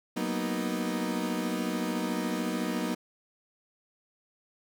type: chord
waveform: 35% pulse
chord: B major seventh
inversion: second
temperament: equal with one note detuned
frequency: 186.71 / 233.1 / 246.9 / 311.1 Hz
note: F#3 / A#3 / B3 / D#4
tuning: +16 / 0 / 0 / 0 cents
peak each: -33 dBFS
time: 0.16-2.95 s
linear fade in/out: 10 ms
effects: 10-bit